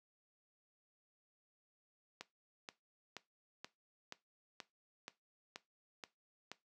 click train, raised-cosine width 0.2 ms, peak -28 dBFS, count 10, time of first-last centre 2.21-6.516 s, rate 2.09 Hz, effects noise-tail reverb RT60 0.2 s tail -17 dB re dry + high-pass 200 Hz 12 dB/octave

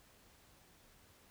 silence, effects pink hiss -65 dBFS RMS until 1.3 s

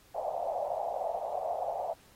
pink band-pass noise, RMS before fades -34 dBFS, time 0.14-1.94 s, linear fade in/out 20 ms, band 590 to 780 Hz, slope 48 dB/octave, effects pink hiss -61 dBFS RMS until 2.15 s + AAC 48 kbps

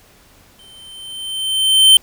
square tone with exponential growth, 3100 Hz, G7, 20 cents flat, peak -4 dBFS, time 0.59-1.97 s, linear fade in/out 2 ms, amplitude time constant 300 ms, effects pink hiss -49 dBFS RMS until 2.02 s

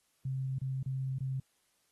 sine tone with dropouts, 132.5 Hz, C3, 22 cents sharp, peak -32 dBFS, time 0.25-1.4 s, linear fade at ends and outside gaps 5 ms, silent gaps 0.586-0.615 / 0.83-0.86 / 1.186-1.205 s, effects white hiss -74 dBFS RMS until 1.91 s + AAC 32 kbps

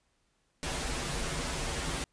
pink noise with comb filter, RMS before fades -34 dBFS, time 0.63-2.04 s, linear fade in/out 0 ms, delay 9.7 ms, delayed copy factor -0.85, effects pink hiss -74 dBFS RMS until 2.12 s + resampled to 22050 Hz

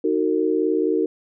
sine chord, D# minor, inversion none, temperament equal with one note detuned, 311.1 / 370 / 454.5 Hz, D#4 / F#4 / A#4, 0 / 0 / -44 cents, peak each -22 dBFS, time 0.04-1.06 s, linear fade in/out 5 ms, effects none

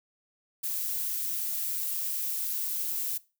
violet noise with amplitude modulation, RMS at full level -30 dBFS, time 0.63-3.18 s, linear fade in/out 10 ms, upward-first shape sine, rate 165 Hz, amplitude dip 35%, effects noise-tail reverb RT60 0.3 s tail -20 dB re dry

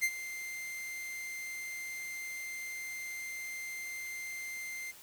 45% pulse tone with ADSR envelope, 2093 Hz, C7, in tune, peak -25 dBFS, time 0.01-4.92 s, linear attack 30 ms, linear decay 56 ms, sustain -14 dB, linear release 19 ms, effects white hiss -54 dBFS RMS until 5.02 s

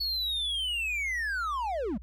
triangle linear sweep, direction down, 4435 to 174.61 Hz, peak -27 dBFS, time 0-1.98 s, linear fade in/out 10 ms, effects added 60 Hz sine -42 dBFS peak until 2.02 s

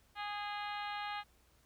harmonic tone with a mistuned harmonic, 412.4 Hz, G#4, 12 cents flat, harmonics 2 / 3 / 4 / 5 / 6 / 7 / 8 / 9 / 10, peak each -41 / -45 / -47 / -49 / -51 / -52 / -53 / -54 / -55 dBFS, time 0.15-1.24 s, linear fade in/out 50 ms, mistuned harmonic 8, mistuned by -23 cents, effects added 60 Hz sine -70 dBFS peak until 1.65 s + pink hiss -70 dBFS RMS until 1.65 s

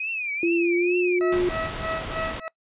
sine tone with vibrato, 2477 Hz, D#7, 8 cents flat, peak -26 dBFS, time 0-1.19 s, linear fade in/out 5 ms, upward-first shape triangle, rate 2.3 Hz, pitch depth 170 cents each way
sine tone with pitch glide, 340 to 357.7 Hz, F4 to F4, -46 to +41 cents, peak -19 dBFS, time 0.43-1.49 s, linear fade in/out 2 ms, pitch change +87 cents, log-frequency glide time 0.58-0.95 s
20% pulse tone with tremolo, 647 Hz, E5, 32 cents flat, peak -20 dBFS, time 1.21-2.48 s, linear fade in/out 0 ms, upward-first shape sine, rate 3.2 Hz, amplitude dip 90%
pink noise, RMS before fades -32 dBFS, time 1.32-2.4 s, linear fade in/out 5 ms
effects noise-tail reverb RT60 0.1 s tail -23 dB re dry + resampled to 8000 Hz

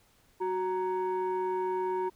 sine tone pair together, 370 / 932.3 Hz, F#4 / A#5, 0 / 0 cents, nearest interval octave + major third, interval 1600 cents, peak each -28 / -30 dBFS, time 0.4-2.1 s, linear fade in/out 20 ms, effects tanh soft clip ceiling -25 dBFS + pink hiss -65 dBFS RMS until 2.15 s

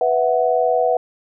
sine chord, B suspended fourth, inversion none, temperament equal, 493.9 / 659.3 / 740 Hz, B4 / E5 / F#5, 0 / 0 / 0 cents, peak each -18 / -19 / -19 dBFS, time 0.01-0.97 s, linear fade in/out 2 ms, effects none

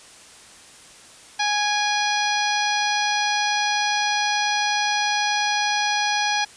harmonic tone with a mistuned harmonic, 830.6 Hz, G#5, in tune, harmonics 1 / 2 / 3 / 4 / 5 / 6 / 7, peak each -23 / -26 / -28 / -29 / -30 / -31 / -31 dBFS, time 1.39-6.45 s, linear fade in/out 10 ms, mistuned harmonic 3, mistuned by -37 cents, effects white hiss -46 dBFS RMS until 6.56 s + resampled to 22050 Hz

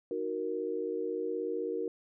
sine chord, D# minor, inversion none, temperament equal, 311.1 / 370 / 466.2 Hz, D#4 / F#4 / A#4, 0 / 0 / 0 cents, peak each -39 / -36 / -34 dBFS, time 0.11-1.88 s, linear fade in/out 2 ms, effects none

